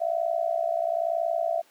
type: tone with amplitude modulation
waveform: sine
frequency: 669 Hz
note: E5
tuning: 25 cents sharp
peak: -19 dBFS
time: 0-1.62 s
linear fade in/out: 20 ms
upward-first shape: sine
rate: 61 Hz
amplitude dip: 90%
effects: pink hiss -59 dBFS RMS until 1.7 s + high-pass 400 Hz 12 dB/octave